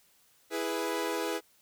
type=chord; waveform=sawtooth; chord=E major; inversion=none; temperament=equal; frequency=329.6 / 415.3 / 493.9 Hz; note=E4 / G#4 / B4; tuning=0 / 0 / 0 cents; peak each=-31 dBFS; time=0.5-1.41 s; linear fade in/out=50 ms; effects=white hiss -65 dBFS RMS until 1.61 s